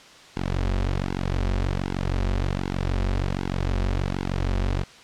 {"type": "tone with flanger", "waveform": "sawtooth", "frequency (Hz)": 46.38, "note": "F#1", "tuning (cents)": 5, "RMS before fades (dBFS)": -25, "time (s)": [0.36, 4.84], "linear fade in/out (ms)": 10, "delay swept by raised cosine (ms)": [1.6, 6.9], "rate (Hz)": 1.3, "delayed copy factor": -1, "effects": ["white hiss -47 dBFS RMS until 5.03 s", "low-pass 5000 Hz 12 dB/octave"]}